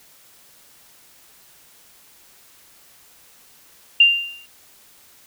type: tone with exponential decay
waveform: sine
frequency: 2788 Hz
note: F7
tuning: 4 cents flat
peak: -6 dBFS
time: 4-4.46 s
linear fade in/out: 5 ms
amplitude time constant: 100 ms
effects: white hiss -51 dBFS RMS until 5.26 s